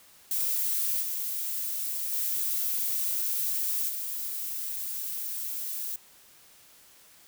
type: noise with level steps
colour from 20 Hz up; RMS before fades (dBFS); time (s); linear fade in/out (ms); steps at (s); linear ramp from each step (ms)
violet; -28 / -32 / -29 / -34; 0.31-5.96; 2; 1.01 / 2.12 / 3.88; 20
effects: white hiss -56 dBFS RMS until 7.27 s